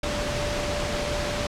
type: tone in noise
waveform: sine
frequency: 587.3 Hz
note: D5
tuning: in tune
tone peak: -30 dBFS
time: 0.03-1.47 s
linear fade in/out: 5 ms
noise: pink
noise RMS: -28 dBFS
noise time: 0.03-1.47 s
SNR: -5 dB
effects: low-pass 6000 Hz 12 dB/octave